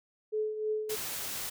sine tone with tremolo, 430 Hz, A4, 40 cents flat, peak -27 dBFS, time 0.32-0.96 s, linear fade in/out 20 ms, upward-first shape triangle, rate 3.2 Hz, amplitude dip 65%
white noise, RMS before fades -37 dBFS, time 0.89-1.5 s, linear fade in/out 10 ms
effects none

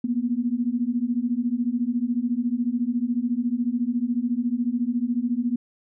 sine beating tone pair, 233.1 / 247.1 Hz, A#3 / B3, 0 / +1 cents, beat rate 14 Hz, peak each -25 / -24 dBFS, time 0.04-5.56 s, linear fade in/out 5 ms, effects none

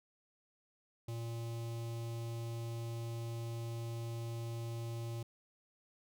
square tone with notch filter, 116 Hz, A#2, 8 cents flat, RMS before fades -41 dBFS, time 1.08-5.23 s, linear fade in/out 5 ms, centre 1600 Hz, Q 1.1, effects none

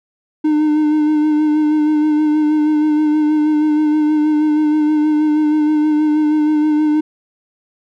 triangle tone with vibrato, 303.9 Hz, D#4, 41 cents flat, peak -9 dBFS, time 0.44-7.01 s, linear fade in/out 10 ms, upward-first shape sine, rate 6.3 Hz, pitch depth 25 cents each way, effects none

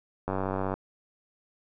click train, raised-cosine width 1 ms, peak -16 dBFS, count 45, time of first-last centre 0.28-0.74 s, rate 95.7 Hz, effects none

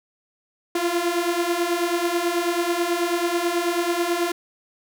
sawtooth beating tone pair, 340 / 349.2 Hz, F4 / F4, -46 / 0 cents, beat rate 9.2 Hz, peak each -21 / -19 dBFS, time 0.75-4.32 s, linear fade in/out 5 ms, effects none

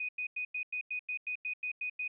sine tone bursts, 2489 Hz, D#7, in tune, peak -33 dBFS, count 12, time 0-2.079 s, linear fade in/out 5 ms, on 88 ms, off 93 ms, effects none

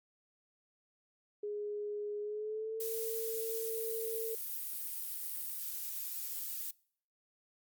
sine tone with pitch glide, 415.3 to 450.3 Hz, G#4 to A4, 0 to +40 cents, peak -36 dBFS, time 1.43-4.35 s, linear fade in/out 5 ms, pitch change +140 cents, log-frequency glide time 2.21-2.86 s
violet noise, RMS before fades -40 dBFS, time 2.8-6.71 s, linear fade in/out 5 ms
effects noise-tail reverb RT60 0.6 s tail -25 dB re dry + Opus 48 kbps

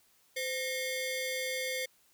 sawtooth ring-modulated tone, 1336 Hz, E6, 23 cents sharp, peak -26 dBFS, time 0.36-1.86 s, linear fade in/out 10 ms, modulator 821 Hz, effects white hiss -67 dBFS RMS until 2.13 s

